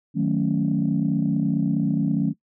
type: chord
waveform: sine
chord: D# half-diminished seventh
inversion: none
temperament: equal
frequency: 155.56 / 185 / 220 / 277.2 Hz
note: D#3 / F#3 / A3 / C#4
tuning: 0 / 0 / 0 / 0 cents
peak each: -24 dBFS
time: 0.14-2.34 s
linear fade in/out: 50 ms
effects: noise-tail reverb RT60 0.1 s tail -21 dB re dry + tanh soft clip ceiling -11 dBFS